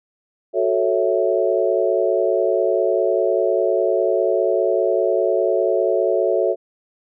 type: chord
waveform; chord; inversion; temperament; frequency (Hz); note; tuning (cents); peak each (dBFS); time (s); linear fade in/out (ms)
sine; F# minor seventh; none; equal; 370 / 440 / 554.4 / 659.3; F#4 / A4 / C#5 / E5; 0 / 0 / 0 / 0; -21; 0.53-6.56; 50
effects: none